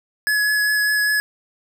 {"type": "tone with vibrato", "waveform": "square", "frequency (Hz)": 1694, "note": "G#6", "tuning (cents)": 34, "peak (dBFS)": -17, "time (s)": [0.27, 1.2], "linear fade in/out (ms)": 0, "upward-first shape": "sine", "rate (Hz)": 5, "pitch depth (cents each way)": 11, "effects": []}